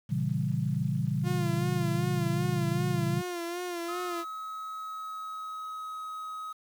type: chord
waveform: sine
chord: A# diminished seventh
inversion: none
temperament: equal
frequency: 116.54 / 138.59 / 164.81 / 196 Hz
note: A#2 / C#3 / E3 / G3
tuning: 0 / 0 / 0 / 0 cents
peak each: -33 / -30 / -32 / -34 dBFS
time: 0.09-3.22 s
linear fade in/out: 20 ms
type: tone with vibrato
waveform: sawtooth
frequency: 349.2 Hz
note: F4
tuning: in tune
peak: -29 dBFS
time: 1.23-4.25 s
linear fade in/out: 50 ms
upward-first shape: sine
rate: 2.6 Hz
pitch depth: 53 cents each way
type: tone with pitch glide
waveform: triangle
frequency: 1279 to 1268 Hz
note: D#6 to D#6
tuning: +47 to +32 cents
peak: -34 dBFS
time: 3.88-6.53 s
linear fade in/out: 10 ms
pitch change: -15 cents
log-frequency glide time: 4.79-6.2 s
effects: 9-bit